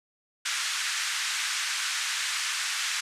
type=band-pass noise; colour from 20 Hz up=pink; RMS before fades=-30 dBFS; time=0.45-3.01 s; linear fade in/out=10 ms; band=1400 to 8500 Hz; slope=24 dB/octave; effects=resampled to 32000 Hz